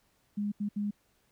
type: tone bursts at uneven times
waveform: sine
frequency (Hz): 205.8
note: G#3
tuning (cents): -16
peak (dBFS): -29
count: 3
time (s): 0.37-0.52 / 0.6-0.69 / 0.76-0.91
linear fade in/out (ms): 10
effects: pink hiss -71 dBFS RMS until 1.31 s